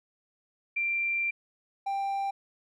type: tone pair in turn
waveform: sine / triangle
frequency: 2364 / 788.9 Hz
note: D7 / G5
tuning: +11 / +11 cents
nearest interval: octave + perfect fifth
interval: 1900 cents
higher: first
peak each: -26 dBFS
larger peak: neither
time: 0.76-1.31 / 1.86-2.31 s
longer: first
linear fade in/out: 10 ms
effects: none